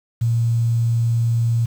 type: tone with quantisation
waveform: sine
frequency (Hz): 116.1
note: A#2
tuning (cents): -7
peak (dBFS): -15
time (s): 0.21-1.66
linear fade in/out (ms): 10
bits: 7
effects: none